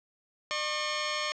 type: tone pair together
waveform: 10% pulse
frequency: 602 / 1086 Hz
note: D5 / C#6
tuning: +43 / -36 cents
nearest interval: minor seventh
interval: 1021 cents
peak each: -24 dBFS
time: 0.51-1.32 s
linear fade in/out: 0 ms
effects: resampled to 16000 Hz + 9-bit